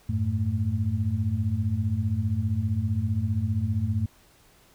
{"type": "tone cluster", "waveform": "sine", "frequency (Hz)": [92.2, 107.4, 221.3], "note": ["F#2", "A2", "A3"], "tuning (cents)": [-6, -41, 10], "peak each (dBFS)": [-27, -26, -31], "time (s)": [0.09, 4.06], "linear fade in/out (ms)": 5, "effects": ["pink hiss -58 dBFS RMS until 4.74 s"]}